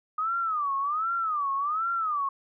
sine tone with vibrato, 1227 Hz, D#6, 25 cents flat, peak -25 dBFS, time 0.18-2.29 s, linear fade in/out 5 ms, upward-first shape sine, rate 1.3 Hz, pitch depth 200 cents each way, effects none

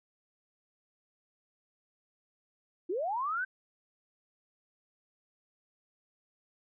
sine linear sweep, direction up, 320 to 1568 Hz, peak -30 dBFS, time 2.89-3.45 s, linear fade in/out 10 ms, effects none

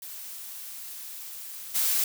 blue noise with level steps, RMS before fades -40 / -25 dBFS, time 0.02-2.04 s, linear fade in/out 2 ms, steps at 1.74 s, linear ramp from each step 20 ms, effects none

